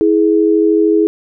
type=tone pair together; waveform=sine; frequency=325.8 / 419 Hz; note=E4 / G#4; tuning=-20 / +15 cents; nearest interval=major third; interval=435 cents; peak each=-11 dBFS; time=0.01-1.07 s; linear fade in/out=0 ms; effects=none